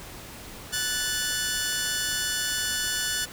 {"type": "tone pair together", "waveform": "10% pulse", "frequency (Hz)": [1479, 1747.7], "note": ["F#6", "A6"], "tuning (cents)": [-1, -12], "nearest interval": "minor third", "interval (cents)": 289, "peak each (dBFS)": -20, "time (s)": [0.72, 3.26], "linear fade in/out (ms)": 20, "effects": ["pink hiss -42 dBFS RMS until 3.32 s"]}